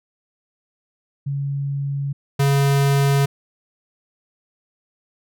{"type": "tone pair in turn", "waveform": ["sine", "square"], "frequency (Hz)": [140, 139.5], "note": ["C#3", "C#3"], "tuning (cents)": [18, 11], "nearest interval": "unison", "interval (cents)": 7, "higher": "first", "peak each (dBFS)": [-21, -15], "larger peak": "second", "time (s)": [[1.26, 2.13], [2.39, 3.26]], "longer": "neither", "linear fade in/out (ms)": 10, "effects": []}